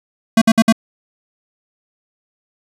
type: tone bursts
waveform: square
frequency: 224.3 Hz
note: A3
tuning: 34 cents sharp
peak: -8 dBFS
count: 4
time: 0.37-0.725 s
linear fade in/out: 5 ms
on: 46 ms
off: 57 ms
effects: low-pass 11000 Hz 12 dB/octave + 7-bit